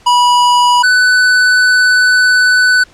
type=tone pair in turn; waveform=square; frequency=976 / 1497 Hz; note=B5 / F#6; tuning=-21 / +20 cents; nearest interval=perfect fifth; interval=741 cents; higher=second; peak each=-7 dBFS; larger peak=neither; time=0.06-0.83 / 0.83-2.84 s; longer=second; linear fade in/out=10 ms; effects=pink hiss -44 dBFS RMS until 2.93 s + low-pass 7000 Hz 12 dB/octave